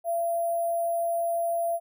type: tone with sample-and-hold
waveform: sine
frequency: 678 Hz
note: E5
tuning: 49 cents sharp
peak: -24 dBFS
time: 0.04-1.8 s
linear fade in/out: 50 ms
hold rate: 11025 Hz
effects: none